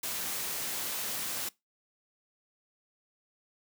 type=noise; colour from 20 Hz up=white; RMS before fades=-35 dBFS; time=0.03-1.49 s; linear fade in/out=5 ms; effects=noise-tail reverb RT60 0.2 s tail -22 dB re dry + high-pass 100 Hz 12 dB/octave